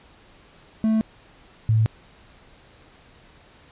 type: tone pair in turn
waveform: triangle / sine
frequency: 220 / 110.38 Hz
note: A3 / A2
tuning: 0 / +6 cents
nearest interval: octave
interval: 1194 cents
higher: first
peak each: -15 dBFS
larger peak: neither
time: 0.84-1.01 / 1.69-1.86 s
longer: neither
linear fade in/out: 0 ms
effects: pink hiss -52 dBFS RMS until 3.71 s + resampled to 8000 Hz